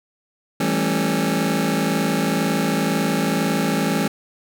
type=chord; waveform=sawtooth; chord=A dominant seventh; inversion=second; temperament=just; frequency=165 / 198 / 220 / 275 Hz; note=E3 / G3 / A3 / C#4; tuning=+2 / +18 / 0 / -14 cents; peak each=-20 dBFS; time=0.6-4.08 s; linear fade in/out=5 ms; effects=none